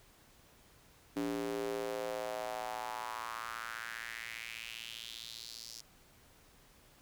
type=tone with high-pass filter sweep; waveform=square; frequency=57.5 Hz; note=A#1; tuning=23 cents flat; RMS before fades=-41 dBFS; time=1.16-5.81 s; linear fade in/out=5 ms; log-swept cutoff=290 to 5300 Hz; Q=3.6; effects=pink hiss -63 dBFS RMS until 7.01 s